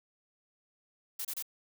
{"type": "noise bursts", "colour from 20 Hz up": "blue", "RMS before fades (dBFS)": -37, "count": 3, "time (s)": [1.19, 1.425], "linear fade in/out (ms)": 5, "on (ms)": 59, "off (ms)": 29, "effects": []}